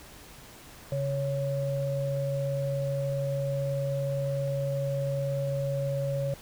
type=tone pair together; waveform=sine; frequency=138.59 / 555.4 Hz; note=C#3 / C#5; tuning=0 / +3 cents; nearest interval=2 octaves; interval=2403 cents; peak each=-29 / -30 dBFS; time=0.92-6.34 s; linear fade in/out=2 ms; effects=pink hiss -49 dBFS RMS until 6.41 s